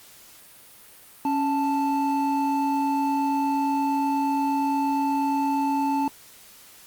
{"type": "tone pair together", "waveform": "triangle", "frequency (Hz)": [277.2, 880.1], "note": ["C#4", "A5"], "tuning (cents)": [0, 0], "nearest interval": "octave + minor sixth", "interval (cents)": 2000, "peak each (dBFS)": -22, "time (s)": [1.25, 6.08], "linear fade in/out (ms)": 2, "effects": ["white hiss -49 dBFS RMS until 6.86 s", "Opus 48 kbps"]}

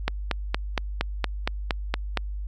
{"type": "click train", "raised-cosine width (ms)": 0.3, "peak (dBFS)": -7, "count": 10, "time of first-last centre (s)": [0.08, 2.173], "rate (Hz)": 4.3, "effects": ["added 50 Hz sine -29 dBFS peak until 2.47 s", "AAC 64 kbps"]}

